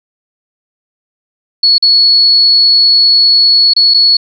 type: tone with dropouts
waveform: sine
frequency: 4385 Hz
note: C#8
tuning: 20 cents flat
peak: -4 dBFS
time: 1.63-4.17 s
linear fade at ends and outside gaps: 5 ms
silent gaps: 1.782-1.824 / 3.736-3.763 / 3.939-3.943 s
effects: none